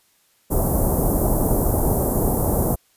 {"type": "band-stop noise", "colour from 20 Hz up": "pink", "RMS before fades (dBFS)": -19, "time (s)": [0.5, 2.76], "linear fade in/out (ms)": 20, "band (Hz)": [810, 11000], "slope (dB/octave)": 24, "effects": ["white hiss -61 dBFS RMS until 2.96 s", "resampled to 32000 Hz"]}